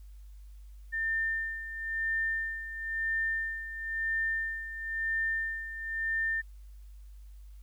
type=tone with tremolo; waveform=sine; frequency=1800 Hz; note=A6; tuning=39 cents sharp; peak=-27 dBFS; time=0.92-6.42 s; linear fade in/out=20 ms; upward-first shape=sine; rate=0.99 Hz; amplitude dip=70%; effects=added 50 Hz sine -46 dBFS peak until 7.62 s + white hiss -70 dBFS RMS until 7.62 s